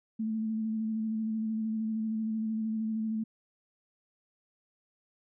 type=tone with vibrato; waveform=sine; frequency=220 Hz; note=A3; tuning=in tune; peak=-29 dBFS; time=0.19-3.24 s; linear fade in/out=10 ms; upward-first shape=square; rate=13 Hz; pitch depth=19 cents each way; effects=none